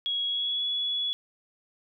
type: tone with pitch glide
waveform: sine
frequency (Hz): 3322 to 3390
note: G#7 to G#7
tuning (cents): 0 to +35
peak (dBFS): -26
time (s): 0.06-1.13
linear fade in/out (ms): 0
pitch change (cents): +35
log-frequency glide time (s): 0.26-0.64
effects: none